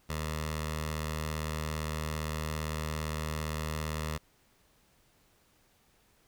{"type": "tone with notch filter", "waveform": "10% pulse", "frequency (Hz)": 77.6, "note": "D#2", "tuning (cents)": -4, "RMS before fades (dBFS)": -35, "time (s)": [0.09, 4.18], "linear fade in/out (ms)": 10, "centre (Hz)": 310, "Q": 0.78, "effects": ["pink hiss -67 dBFS RMS until 6.27 s"]}